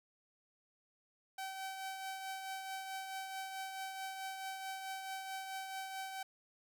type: tone with tremolo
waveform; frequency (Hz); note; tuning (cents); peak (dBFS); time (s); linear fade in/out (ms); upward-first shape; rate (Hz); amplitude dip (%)
sawtooth; 768; G5; -36; -36; 1.38-6.23; 5; triangle; 4.6; 45
effects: none